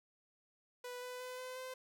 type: tone with pitch steps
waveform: sawtooth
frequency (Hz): 493.9 / 499.1 / 504.3 / 509.5 / 514.9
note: B4 / B4 / B4 / C5 / C5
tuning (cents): 0 / +18 / +36 / -46 / -28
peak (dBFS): -40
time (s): 0.84-1.74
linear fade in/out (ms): 5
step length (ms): 180
effects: none